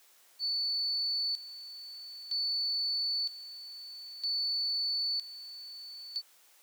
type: tone with tremolo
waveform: sine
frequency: 4478 Hz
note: C#8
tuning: 17 cents sharp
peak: -29 dBFS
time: 0.39-6.22 s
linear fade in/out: 50 ms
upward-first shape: square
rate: 0.52 Hz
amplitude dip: 80%
effects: white hiss -62 dBFS RMS until 6.62 s + high-pass 400 Hz 12 dB/octave